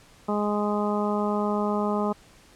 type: harmonic tone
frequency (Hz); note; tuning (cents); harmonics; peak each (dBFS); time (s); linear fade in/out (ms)
207.7; G#3; 0; 1 / 2 / 3 / 4 / 5 / 6; -26 / -29 / -31 / -32 / -33 / -34; 0.28-2.13; 10
effects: pink hiss -54 dBFS RMS until 2.55 s + low-pass 10000 Hz 12 dB/octave